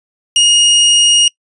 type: tone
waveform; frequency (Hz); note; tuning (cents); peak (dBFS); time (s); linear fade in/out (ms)
sawtooth; 2866; F7; +44; -3; 0.36-1.28; 2
effects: noise-tail reverb RT60 0.1 s tail -25 dB re dry + resampled to 22050 Hz